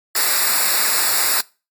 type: noise with comb filter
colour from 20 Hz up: white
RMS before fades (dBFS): -17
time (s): 0.15-1.41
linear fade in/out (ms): 5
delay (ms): 0.32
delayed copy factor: -0.95
effects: noise-tail reverb RT60 0.3 s tail -22 dB re dry + MP3 96 kbps